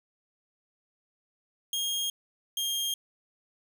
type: tone pair in turn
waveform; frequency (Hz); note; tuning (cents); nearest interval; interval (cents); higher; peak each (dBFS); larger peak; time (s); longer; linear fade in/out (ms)
sawtooth; 3244 / 3220; G#7 / G7; -41 / +46; unison; 13; first; -25; neither; 1.73-2.1 / 2.57-2.94; neither; 2
effects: none